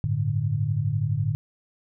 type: chord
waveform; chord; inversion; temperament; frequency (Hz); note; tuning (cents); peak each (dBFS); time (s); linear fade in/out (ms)
sine; G suspended second; none; equal; 98 / 110 / 146.83; G2 / A2 / D3; 0 / 0 / 0; -29 / -25 / -26; 0.04-1.35; 0
effects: none